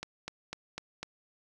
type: click train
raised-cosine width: 0.2 ms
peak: -20 dBFS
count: 5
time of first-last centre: 0.03-1.03 s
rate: 4 Hz
effects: none